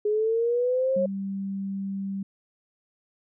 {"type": "linear sweep", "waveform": "sine", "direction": "up", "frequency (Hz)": [415.3, 548], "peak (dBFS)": -21, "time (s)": [0.05, 1.06], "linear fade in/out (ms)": 5}
{"type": "tone", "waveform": "sine", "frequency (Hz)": 195.6, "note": "G3", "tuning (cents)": -4, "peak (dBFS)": -28, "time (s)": [0.96, 2.23], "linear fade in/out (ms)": 5}
{"effects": []}